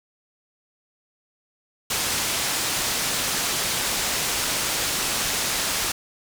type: low-pass noise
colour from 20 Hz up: white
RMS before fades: -25 dBFS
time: 1.9-5.92 s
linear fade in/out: 5 ms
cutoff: 8600 Hz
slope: 12 dB/octave
effects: none